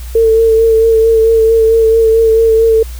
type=tone with vibrato; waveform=sine; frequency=449.5 Hz; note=A4; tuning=37 cents sharp; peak=-5 dBFS; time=0.15-2.83 s; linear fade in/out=5 ms; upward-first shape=sine; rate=4.5 Hz; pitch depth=23 cents each way; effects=added 60 Hz sine -22 dBFS peak until 2.99 s + white hiss -36 dBFS RMS until 2.99 s